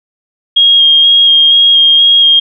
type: tone with vibrato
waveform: sine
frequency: 3250 Hz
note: G#7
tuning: 38 cents flat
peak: -3 dBFS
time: 0.56-2.4 s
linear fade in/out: 10 ms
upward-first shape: square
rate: 2.1 Hz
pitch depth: 11 cents each way
effects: none